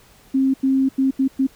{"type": "tone bursts at uneven times", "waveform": "sine", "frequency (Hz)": 266.9, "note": "C4", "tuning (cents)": 35, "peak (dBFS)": -14, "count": 5, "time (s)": [[0.34, 0.54], [0.63, 0.89], [0.98, 1.11], [1.19, 1.28], [1.39, 1.47]], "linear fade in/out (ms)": 10, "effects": ["pink hiss -51 dBFS RMS until 1.55 s"]}